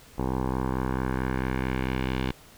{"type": "tone with low-pass filter sweep", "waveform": "10% pulse", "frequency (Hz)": 64.5, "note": "C2", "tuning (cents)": -24, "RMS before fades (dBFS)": -28, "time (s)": [0.18, 2.32], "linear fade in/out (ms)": 5, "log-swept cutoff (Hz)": [820, 3300], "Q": 1.7, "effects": ["pink hiss -52 dBFS RMS until 2.57 s"]}